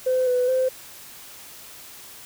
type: tone with pitch steps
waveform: sine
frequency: 512 / 498.1 / 517 Hz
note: C5 / B4 / C5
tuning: -38 / +15 / -21 cents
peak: -17 dBFS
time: 0.06-0.69 s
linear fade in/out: 10 ms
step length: 210 ms
effects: tanh soft clip ceiling -14 dBFS + white hiss -43 dBFS RMS until 2.25 s